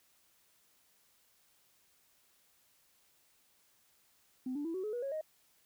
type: tone with pitch steps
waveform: sine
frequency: 256.1 / 290.8 / 330.2 / 375 / 425.8 / 483.5 / 549 / 623.3 Hz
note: C4 / D4 / E4 / F#4 / G#4 / B4 / C#5 / D#5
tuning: -37 / -17 / +3 / +23 / +43 / -37 / -17 / +3 cents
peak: -34 dBFS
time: 4.46-5.212 s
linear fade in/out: 5 ms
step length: 94 ms
effects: tanh soft clip ceiling -31 dBFS + white hiss -70 dBFS RMS until 5.65 s